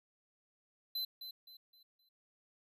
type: tone with echo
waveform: square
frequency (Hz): 4044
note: B7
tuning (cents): +40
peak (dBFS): -36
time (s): 0.95-1.05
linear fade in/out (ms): 5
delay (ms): 260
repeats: 4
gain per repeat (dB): -9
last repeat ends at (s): 2.09
effects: none